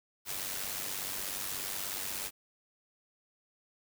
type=noise with amplitude modulation; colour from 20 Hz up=white; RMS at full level=-35 dBFS; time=0.25-2.31 s; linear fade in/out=50 ms; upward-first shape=sine; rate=96.6 Hz; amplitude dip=55%; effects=none